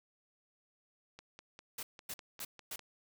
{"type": "click train", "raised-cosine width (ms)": 0.2, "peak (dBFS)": -33, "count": 9, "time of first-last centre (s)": [1.19, 2.793], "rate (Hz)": 4.99}
{"type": "noise bursts", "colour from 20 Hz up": "white", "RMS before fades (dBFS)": -42, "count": 4, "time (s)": [1.78, 2.76], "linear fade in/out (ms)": 5, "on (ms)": 50, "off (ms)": 260}
{"effects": []}